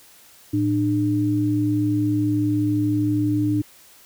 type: tone pair together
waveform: sine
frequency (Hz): 112.45 / 300.2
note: A2 / D4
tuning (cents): +38 / +38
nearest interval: octave + perfect fourth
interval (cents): 1700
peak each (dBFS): -23 / -19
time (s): 0.53-3.62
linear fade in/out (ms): 10
effects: white hiss -50 dBFS RMS until 4.05 s